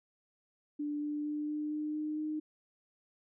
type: tone with pitch steps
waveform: sine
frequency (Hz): 294.4 / 296.4 / 298.5 / 300.6 / 302.7 / 304.8 / 306.9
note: D4 / D4 / D4 / D4 / D#4 / D#4 / D#4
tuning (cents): +4 / +16 / +28 / +40 / -48 / -36 / -24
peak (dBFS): -33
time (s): 0.79-2.4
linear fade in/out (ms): 10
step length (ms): 230
effects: none